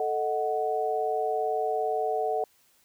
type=chord; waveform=sine; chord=D# diminished; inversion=second; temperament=equal; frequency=440 / 622.3 / 740 Hz; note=A4 / D#5 / F#5; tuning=0 / 0 / 0 cents; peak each=-29 / -32 / -28 dBFS; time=0-2.44 s; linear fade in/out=2 ms; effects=white hiss -64 dBFS RMS until 2.84 s